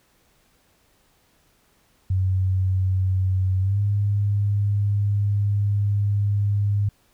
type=tone with pitch glide; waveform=sine; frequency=94 to 101.92 Hz; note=F#2 to G#2; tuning=+28 to -32 cents; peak=-18 dBFS; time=2.1-6.89 s; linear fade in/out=5 ms; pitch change=+140 cents; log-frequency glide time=3.6-3.79 s; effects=pink hiss -62 dBFS RMS until 7.13 s